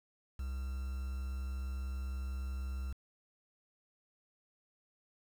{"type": "tone with quantisation", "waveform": "triangle", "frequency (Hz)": 65.41, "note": "C2", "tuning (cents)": 0, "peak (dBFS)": -34, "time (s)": [0.39, 2.93], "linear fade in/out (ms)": 5, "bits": 9, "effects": []}